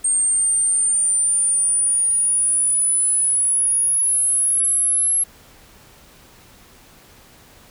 sine linear sweep, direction up, 8580 to 11100 Hz, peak -14 dBFS, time 0.04-5.24 s, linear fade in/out 10 ms, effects tanh soft clip ceiling -11 dBFS + pink hiss -48 dBFS RMS until 7.7 s

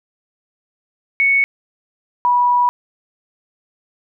sine tone pair in turn, 2217 / 975.7 Hz, C#7 / B5, 0 / -21 cents, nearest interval octave + major second, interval 1421 cents, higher first, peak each -11 dBFS, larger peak neither, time 1.2-1.44 / 2.25-2.69 s, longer second, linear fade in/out 0 ms, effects none

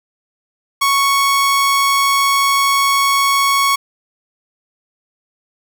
sawtooth tone, 1108.7 Hz, C#6, in tune, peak -8 dBFS, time 0.81-3.76 s, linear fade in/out 10 ms, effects none

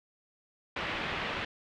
white low-pass noise, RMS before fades -35 dBFS, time 0.76-1.45 s, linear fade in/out 5 ms, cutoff 2900 Hz, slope 24 dB/octave, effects none

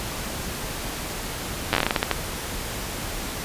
slowing click train, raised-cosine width 0.3 ms, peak -3 dBFS, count 12, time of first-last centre 1.73-2.113 s, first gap 9 ms, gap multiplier 1.25, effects pink hiss -31 dBFS RMS until 3.44 s + resampled to 32000 Hz

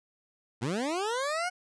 20% pulse linear sweep, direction up, 103.83 to 740 Hz, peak -24 dBFS, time 0.61-1.5 s, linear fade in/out 20 ms, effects resampled to 22050 Hz

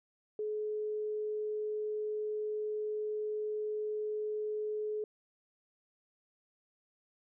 sine tone, 425.6 Hz, G#4, 42 cents sharp, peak -33 dBFS, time 0.39-5.04 s, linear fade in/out 2 ms, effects none

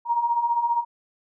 sine beating tone pair, 930 / 945 Hz, A#5 / A#5, -4 / +23 cents, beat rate 15 Hz, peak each -27 / -21 dBFS, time 0.05-0.85 s, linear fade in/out 50 ms, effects none

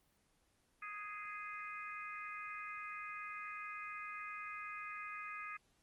harmonic tone, 415.3 Hz, G#4, in tune, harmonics 3 / 4 / 5 / 6, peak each -47 / -52 / -50 / -50 dBFS, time 0.82-5.57 s, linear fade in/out 5 ms, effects pink hiss -75 dBFS RMS until 5.82 s + Opus 24 kbps

